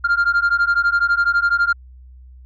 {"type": "beating tone pair", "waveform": "sine", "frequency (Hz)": [1393, 1405], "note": ["F6", "F6"], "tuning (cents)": [-5, 10], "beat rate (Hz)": 12, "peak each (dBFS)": -15, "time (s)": [0.04, 1.73], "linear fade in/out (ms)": 10, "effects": ["tanh soft clip ceiling -11 dBFS", "added 63 Hz sine -39 dBFS peak until 2.45 s"]}